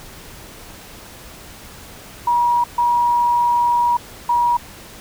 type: tone bursts at uneven times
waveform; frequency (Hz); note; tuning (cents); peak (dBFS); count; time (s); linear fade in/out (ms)
sine; 958; A#5; +47; -13; 3; 2.27-2.64 / 2.78-3.97 / 4.29-4.57; 5
effects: pink hiss -39 dBFS RMS until 5 s